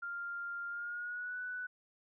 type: tone with pitch glide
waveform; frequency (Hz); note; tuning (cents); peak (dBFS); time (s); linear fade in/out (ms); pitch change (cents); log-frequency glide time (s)
sine; 1396.9 to 1488.5; F6 to F#6; 0 to +10; -38; 0.02-1.67; 10; +110; 0.68-1.39
effects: none